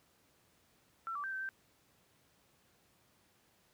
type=tone with pitch steps; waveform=sine; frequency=1344 / 1157 / 1566 / 1545 / 1562 Hz; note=E6 / D6 / G6 / G6 / G6; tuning=+33 / -26 / -2 / -26 / -7 cents; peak=-37 dBFS; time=1.07-1.49 s; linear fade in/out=0 ms; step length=84 ms; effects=pink hiss -70 dBFS RMS until 3.73 s + high-pass 80 Hz 12 dB/octave